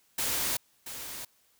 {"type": "noise with echo", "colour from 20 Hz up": "white", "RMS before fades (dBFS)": -30, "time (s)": [0.18, 0.57], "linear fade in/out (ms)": 5, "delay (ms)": 680, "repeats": 1, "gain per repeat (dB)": -10, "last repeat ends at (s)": 1.25, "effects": ["white hiss -67 dBFS RMS until 1.59 s"]}